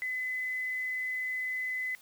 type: tone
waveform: sine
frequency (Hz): 2019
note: B6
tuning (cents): +38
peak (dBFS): -31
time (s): 0.02-1.95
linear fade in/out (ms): 0
effects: white hiss -58 dBFS RMS until 2.01 s